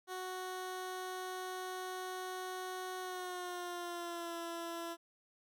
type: tone with pitch glide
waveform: 15% pulse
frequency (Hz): 370 to 337.3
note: F#4 to E4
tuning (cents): 0 to +40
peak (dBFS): -34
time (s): 0.07-4.97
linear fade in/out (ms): 50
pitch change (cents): -160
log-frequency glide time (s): 3-4.36
effects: none